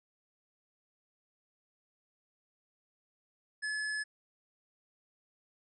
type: tone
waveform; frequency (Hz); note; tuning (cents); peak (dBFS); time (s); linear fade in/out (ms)
square; 1713; A6; -47; -34; 3.62-4.04; 20
effects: resampled to 24000 Hz